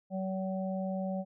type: harmonic tone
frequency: 189.4 Hz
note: F#3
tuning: 41 cents sharp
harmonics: 1 / 3 / 4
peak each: -33 / -37 / -42 dBFS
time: 0.1-1.25 s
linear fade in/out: 50 ms
effects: none